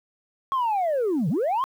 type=linear two-way sweep; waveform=sine; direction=down then up; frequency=1101 to 136.3 to 1101 Hz; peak=-19 dBFS; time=0.52-1.64 s; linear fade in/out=0 ms; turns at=1.29 s; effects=tanh soft clip ceiling -19 dBFS + 9-bit